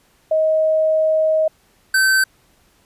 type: tone pair in turn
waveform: sine / square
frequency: 630 / 1543.2 Hz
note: D#5 / G6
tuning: +21 / -28 cents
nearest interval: octave + major third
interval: 1551 cents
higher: second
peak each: -13 / -13 dBFS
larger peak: neither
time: 0.31-1.48 / 1.94-2.24 s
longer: first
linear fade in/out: 5 ms
effects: pink hiss -57 dBFS RMS until 2.85 s + resampled to 32000 Hz